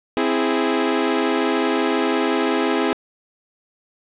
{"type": "chord", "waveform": "sawtooth", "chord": "C augmented", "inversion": "none", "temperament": "equal", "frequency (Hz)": [261.6, 329.6, 415.3], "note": ["C4", "E4", "G#4"], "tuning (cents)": [0, 0, 0], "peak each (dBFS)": -18, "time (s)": [0.17, 2.93], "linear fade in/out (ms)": 0, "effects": ["resampled to 8000 Hz", "8-bit"]}